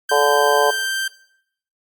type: tone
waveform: sawtooth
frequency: 1568 Hz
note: G6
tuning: in tune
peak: -17 dBFS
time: 0.09-1.08 s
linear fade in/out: 5 ms
type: harmonic tone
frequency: 145.2 Hz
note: D3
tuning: 19 cents flat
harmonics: 3 / 4 / 5 / 6 / 7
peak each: -18 / -19 / -20 / -21 / -21 dBFS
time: 0.11-0.71 s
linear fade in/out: 10 ms
effects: noise-tail reverb RT60 0.7 s tail -19 dB re dry + Opus 32 kbps

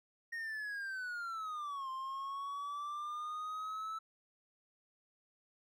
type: linear two-way sweep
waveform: triangle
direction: down then up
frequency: 1864.7 to 1046.5 to 1316 Hz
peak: -37 dBFS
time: 0.32-3.99 s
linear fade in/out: 10 ms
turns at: 1.9 s
effects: none

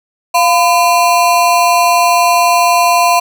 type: ring-modulated tone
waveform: square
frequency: 854 Hz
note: G#5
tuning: 48 cents sharp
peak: -5 dBFS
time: 0.34-3.2 s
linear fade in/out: 10 ms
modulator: 156 Hz
effects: none

